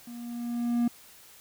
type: tone with level ramp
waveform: triangle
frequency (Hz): 238.1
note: A#3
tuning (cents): +37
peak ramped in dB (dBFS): -38 to -19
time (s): 0.07-0.88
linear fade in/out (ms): 5
effects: white hiss -53 dBFS RMS until 1.4 s